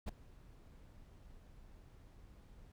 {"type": "noise with ADSR envelope", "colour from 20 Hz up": "brown", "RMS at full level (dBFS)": -34, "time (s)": [0.06, 2.72], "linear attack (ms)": 27, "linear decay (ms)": 9, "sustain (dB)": -24, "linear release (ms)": 4, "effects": []}